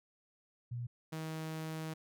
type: tone pair in turn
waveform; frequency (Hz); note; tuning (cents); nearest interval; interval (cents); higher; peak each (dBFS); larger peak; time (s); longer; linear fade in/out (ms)
sine / sawtooth; 120.3 / 158.77; B2 / D#3; -45 / +35; perfect fourth; 480; second; -37 / -35; second; 0.71-0.87 / 1.12-1.94; second; 10
effects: none

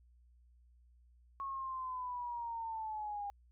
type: linear sweep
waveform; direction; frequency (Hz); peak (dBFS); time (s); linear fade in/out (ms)
sine; down; 1100 to 805; -38; 1.4-3.3; 0
effects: added 60 Hz sine -62 dBFS peak until 3.51 s

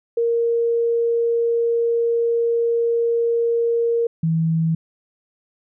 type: tone pair in turn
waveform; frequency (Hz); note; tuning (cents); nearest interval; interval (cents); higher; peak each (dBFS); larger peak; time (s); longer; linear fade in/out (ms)
sine; 466.2 / 162.51; A#4 / E3; 0 / -24; octave + tritone; 1824; first; -16; neither; 0.17-4.07 / 4.23-4.75; first; 5
effects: none

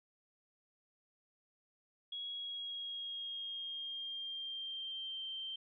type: tone with pitch glide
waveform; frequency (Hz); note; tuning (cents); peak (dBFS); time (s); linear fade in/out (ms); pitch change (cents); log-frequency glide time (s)
sine; 3322 to 3136; G#7 to G7; 0 to 0; -40; 2.12-5.56; 5; -100; 2.28-5.24
effects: none

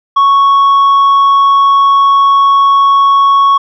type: tone with tanh clipping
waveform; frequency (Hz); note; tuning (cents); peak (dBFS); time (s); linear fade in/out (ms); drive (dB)
sine; 1108.7; C#6; 0; -5; 0.16-3.58; 10; 3
effects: none

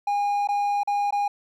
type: tone with dropouts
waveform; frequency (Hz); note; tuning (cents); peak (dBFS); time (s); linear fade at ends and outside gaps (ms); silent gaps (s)
triangle; 815; G#5; -33; -19; 0.07-1.28; 5; 0.474-0.487 / 0.834-0.874 / 1.108-1.124
effects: none

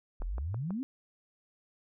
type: exponential sweep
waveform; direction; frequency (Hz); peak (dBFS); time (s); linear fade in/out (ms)
sine; up; 34 to 281.4; -32; 0.2-0.83; 0
type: click train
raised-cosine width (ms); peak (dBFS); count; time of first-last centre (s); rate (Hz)
1; -29; 4; 0.22-0.706; 6.17
effects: none

